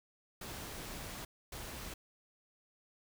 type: noise bursts at uneven times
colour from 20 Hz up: pink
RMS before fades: -45 dBFS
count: 2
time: 0.41-1.25 / 1.52-1.94 s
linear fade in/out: 5 ms
effects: none